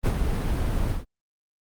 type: noise with ADSR envelope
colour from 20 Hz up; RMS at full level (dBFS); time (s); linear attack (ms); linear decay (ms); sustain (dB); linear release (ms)
brown; -18; 0.03-1.05; 32; 58; -6; 150
effects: Opus 32 kbps